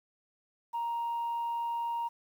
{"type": "tone", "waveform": "sine", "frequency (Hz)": 936, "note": "A#5", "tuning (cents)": 7, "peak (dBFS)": -29, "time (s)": [0.73, 2.09], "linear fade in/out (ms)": 20, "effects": ["tanh soft clip ceiling -28 dBFS", "10-bit"]}